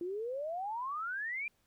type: exponential sweep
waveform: sine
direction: up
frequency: 337.8 to 2427 Hz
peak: -35 dBFS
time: 0.01-1.48 s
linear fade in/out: 2 ms
effects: pink hiss -74 dBFS RMS until 1.66 s